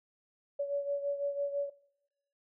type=beating tone pair; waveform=sine; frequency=566 / 572 Hz; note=C#5 / D5; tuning=+36 / -46 cents; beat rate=6 Hz; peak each=-32 / -38 dBFS; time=0.59-1.7 s; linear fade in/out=10 ms; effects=noise-tail reverb RT60 0.9 s tail -22 dB re dry